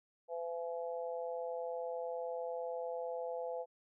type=harmonic tone; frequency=168.9 Hz; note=E3; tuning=42 cents sharp; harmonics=3 / 4 / 5; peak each=-39 / -43 / -47 dBFS; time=0.28-3.66 s; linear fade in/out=50 ms; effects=none